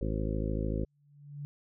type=harmonic tone; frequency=53.4 Hz; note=G#1; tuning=49 cents sharp; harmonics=1 / 2 / 3 / 4 / 5 / 6 / 7 / 9 / 10; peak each=-33 / -36 / -38 / -39 / -40 / -41 / -41 / -43 / -43 dBFS; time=0.01-0.85 s; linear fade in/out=5 ms
type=tone with exponential growth; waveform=sine; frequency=144.5 Hz; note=D3; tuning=28 cents flat; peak=-35 dBFS; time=0.85-1.45 s; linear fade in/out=0 ms; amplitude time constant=130 ms
effects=none

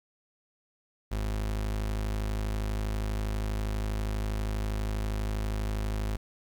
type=tone; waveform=35% pulse; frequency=52.4 Hz; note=G#1; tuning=16 cents sharp; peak=-27 dBFS; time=1.11-6.17 s; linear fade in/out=10 ms; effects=10-bit

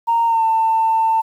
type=tone with pitch glide; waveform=sine; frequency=926 to 895 Hz; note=A#5 to A5; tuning=-12 to +29 cents; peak=-12 dBFS; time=0.07-1.22 s; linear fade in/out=20 ms; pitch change=-59 cents; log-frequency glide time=0.26-0.43 s; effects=tanh soft clip ceiling -8 dBFS + 8-bit

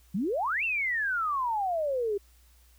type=exponential two-way sweep; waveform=sine; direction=up then down; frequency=170.4 to 2764 to 391 Hz; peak=-26 dBFS; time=0.14-2.18 s; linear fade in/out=10 ms; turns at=0.64 s; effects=added 60 Hz sine -57 dBFS peak until 2.78 s + white hiss -64 dBFS RMS until 2.78 s

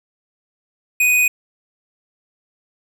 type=tone; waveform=square; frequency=2489 Hz; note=D#7; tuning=in tune; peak=-13 dBFS; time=1-1.28 s; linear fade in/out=5 ms; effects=none

